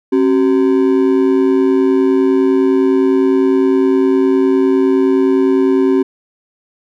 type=ring-modulated tone; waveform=triangle; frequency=325 Hz; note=E4; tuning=24 cents flat; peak=-4 dBFS; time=0.12-6.03 s; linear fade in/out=10 ms; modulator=54.9 Hz; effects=none